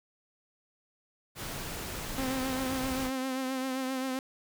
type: noise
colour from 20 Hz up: pink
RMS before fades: -38 dBFS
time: 1.35-3.11 s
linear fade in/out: 50 ms
type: tone with vibrato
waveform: sawtooth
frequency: 261.6 Hz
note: C4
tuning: in tune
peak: -27 dBFS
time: 2.18-4.19 s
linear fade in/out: 0 ms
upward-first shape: triangle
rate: 7.6 Hz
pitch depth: 44 cents each way
effects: none